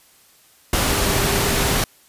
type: tone in noise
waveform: sine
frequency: 400.2 Hz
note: G4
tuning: 36 cents sharp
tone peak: -27 dBFS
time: 0.9-1.71 s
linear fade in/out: 2 ms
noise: pink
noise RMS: -19 dBFS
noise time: 0.73-1.84 s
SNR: -11 dB
effects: white hiss -53 dBFS RMS until 2.08 s + resampled to 32000 Hz